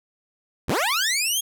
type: linear sweep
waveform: 15% pulse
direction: up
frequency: 34.3 to 3322 Hz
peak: -14 dBFS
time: 0.68-1.41 s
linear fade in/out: 10 ms
effects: none